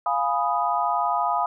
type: chord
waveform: sine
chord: F half-diminished seventh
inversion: none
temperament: equal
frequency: 698.5 / 830.6 / 987.8 / 1244.5 Hz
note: F5 / Ab5 / Cb6 / Eb6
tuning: 0 / 0 / 0 / 0 cents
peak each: -26 dBFS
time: 0.06-1.46 s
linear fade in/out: 2 ms
effects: none